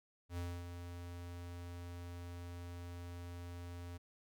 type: tone with ADSR envelope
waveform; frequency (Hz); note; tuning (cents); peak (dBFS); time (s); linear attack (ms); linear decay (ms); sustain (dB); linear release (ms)
square; 87.31; F2; 0; -39; 0.29-3.98; 86; 260; -7; 15
effects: none